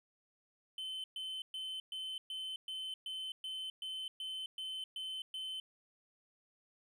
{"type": "tone bursts", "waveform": "triangle", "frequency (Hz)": 3063, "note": "G7", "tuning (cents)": -41, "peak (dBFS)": -38, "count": 13, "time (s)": [0.78, 5.6], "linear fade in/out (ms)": 2, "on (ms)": 260, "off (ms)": 120, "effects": []}